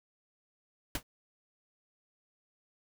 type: noise with exponential decay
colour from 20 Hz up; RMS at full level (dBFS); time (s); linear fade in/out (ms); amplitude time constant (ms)
pink; -29; 0.95-1.03; 2; 17
effects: none